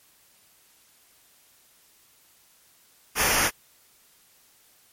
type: noise with comb filter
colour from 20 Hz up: pink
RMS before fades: -22 dBFS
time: 3.15-3.51 s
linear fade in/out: 50 ms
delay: 0.25 ms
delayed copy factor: -0.7
effects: white hiss -59 dBFS RMS until 4.92 s + MP3 64 kbps